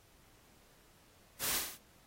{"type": "noise with echo", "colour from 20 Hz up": "white", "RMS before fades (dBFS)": -35, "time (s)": [1.39, 1.62], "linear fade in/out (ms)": 50, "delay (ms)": 56, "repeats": 3, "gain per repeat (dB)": -5, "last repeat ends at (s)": 1.788, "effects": ["pink hiss -65 dBFS RMS until 2.06 s", "AAC 48 kbps"]}